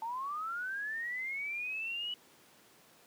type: linear sweep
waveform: sine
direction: up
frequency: 880 to 2960 Hz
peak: -35 dBFS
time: 0.02-2.14 s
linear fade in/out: 2 ms
effects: pink hiss -61 dBFS RMS until 3.06 s + high-pass 200 Hz 12 dB/octave